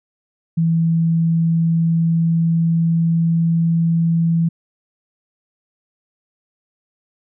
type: tone with pitch glide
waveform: sine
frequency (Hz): 164.81 to 166.15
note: E3 to E3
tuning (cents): 0 to +14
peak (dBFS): -13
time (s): 0.57-4.49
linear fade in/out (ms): 10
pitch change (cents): +14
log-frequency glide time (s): 0.79-3.68
effects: none